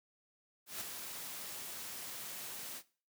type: noise with ADSR envelope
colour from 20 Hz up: white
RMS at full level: -40 dBFS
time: 0.66-2.83 s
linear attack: 150 ms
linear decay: 8 ms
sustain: -5 dB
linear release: 66 ms
effects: noise-tail reverb RT60 0.4 s tail -19 dB re dry + high-pass 100 Hz 12 dB/octave